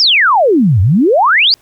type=exponential two-way sweep; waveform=sine; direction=down then up; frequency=5588 to 87.3 to 4998 Hz; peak=-6 dBFS; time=0-1.54 s; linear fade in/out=0 ms; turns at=0.81 s; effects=pink hiss -51 dBFS RMS until 1.61 s